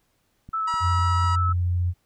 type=click train; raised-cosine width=5 ms; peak=-29 dBFS; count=5; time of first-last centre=0.49-1.493 s; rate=3.99 Hz
type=tone with vibrato; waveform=sine; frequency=1308 Hz; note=E6; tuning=14 cents flat; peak=-23 dBFS; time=0.53-1.53 s; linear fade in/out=10 ms; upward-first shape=sine; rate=6.1 Hz; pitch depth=12 cents each way
type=harmonic tone; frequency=960 Hz; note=B5; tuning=49 cents flat; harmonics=1 / 2 / 3 / 4 / 5 / 6 / 7 / 8 / 9; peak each=-29 / -39 / -41 / -49 / -41 / -54 / -49 / -49 / -53 dBFS; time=0.67-1.36 s; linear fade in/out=10 ms
type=tone; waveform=sine; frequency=88.6 Hz; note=F2; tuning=25 cents sharp; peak=-20 dBFS; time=0.8-1.94 s; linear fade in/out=50 ms
effects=pink hiss -69 dBFS RMS until 2.05 s